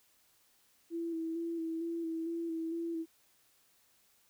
sine tone with vibrato, 330.6 Hz, E4, 5 cents sharp, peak -34 dBFS, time 0.9-3.06 s, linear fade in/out 50 ms, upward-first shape square, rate 2.2 Hz, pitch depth 24 cents each way, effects white hiss -69 dBFS RMS until 4.29 s

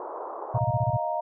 white band-pass noise, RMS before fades -36 dBFS, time 0-0.59 s, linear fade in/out 2 ms, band 350 to 1100 Hz, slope 48 dB/octave
sine tone bursts, 120 Hz, B2, 49 cents flat, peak -21 dBFS, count 7, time 0.54-0.971 s, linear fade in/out 10 ms, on 41 ms, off 24 ms
sine chord, Eb suspended second, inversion none, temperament equal, 622.3 / 698.5 / 932.3 Hz, Eb5 / F5 / Bb5, 0 / 0 / 0 cents, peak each -30 dBFS, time 0.54-1.21 s, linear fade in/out 10 ms
effects none

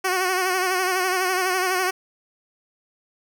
10% pulse tone with vibrato, 370 Hz, F#4, in tune, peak -12 dBFS, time 0.04-1.91 s, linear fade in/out 10 ms, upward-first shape sine, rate 12 Hz, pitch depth 52 cents each way, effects none

